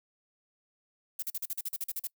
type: noise bursts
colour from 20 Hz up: violet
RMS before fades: -34 dBFS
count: 12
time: 1.19-2.072 s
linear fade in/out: 5 ms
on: 35 ms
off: 42 ms
effects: noise-tail reverb RT60 0.1 s tail -25 dB re dry